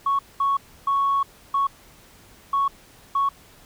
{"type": "tone bursts at uneven times", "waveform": "sine", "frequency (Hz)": 1108.7, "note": "C#6", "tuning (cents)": 0, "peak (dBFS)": -17, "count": 6, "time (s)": [[0.06, 0.19], [0.4, 0.57], [0.87, 1.23], [1.54, 1.67], [2.53, 2.68], [3.15, 3.29]], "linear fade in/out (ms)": 5, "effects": ["tanh soft clip ceiling -14 dBFS", "pink hiss -51 dBFS RMS until 3.65 s"]}